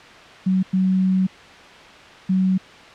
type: tone bursts at uneven times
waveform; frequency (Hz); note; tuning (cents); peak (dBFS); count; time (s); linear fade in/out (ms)
sine; 187.5; F#3; +23; -15; 3; 0.46-0.63 / 0.73-1.27 / 2.29-2.58; 10
effects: white hiss -42 dBFS RMS until 2.94 s + low-pass 3000 Hz 12 dB/octave